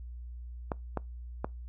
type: clicks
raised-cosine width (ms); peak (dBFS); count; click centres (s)
1; -17; 3; 0.718 / 0.973 / 1.445
effects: noise-tail reverb RT60 0.2 s tail -24 dB re dry + added 60 Hz sine -40 dBFS peak until 1.68 s